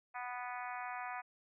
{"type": "harmonic tone", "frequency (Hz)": 246.9, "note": "B3", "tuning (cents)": 0, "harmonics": [3, 4, 5, 6, 7, 8, 9, 10], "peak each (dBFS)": [-44, -46, -48, -50, -51, -52, -53, -54], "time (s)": [0.14, 1.22], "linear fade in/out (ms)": 20, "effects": []}